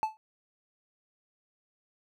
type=tone with exponential decay; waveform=triangle; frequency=872 Hz; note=A5; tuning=16 cents flat; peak=-20 dBFS; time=0.03-0.17 s; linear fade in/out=0 ms; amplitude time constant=30 ms; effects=none